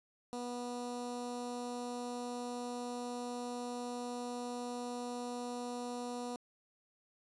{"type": "tone with notch filter", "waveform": "15% pulse", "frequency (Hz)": 243.9, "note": "B3", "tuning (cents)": -21, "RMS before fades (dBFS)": -41, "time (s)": [0.33, 6.36], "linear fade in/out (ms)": 0, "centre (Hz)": 2200, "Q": 0.96, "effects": ["resampled to 24000 Hz"]}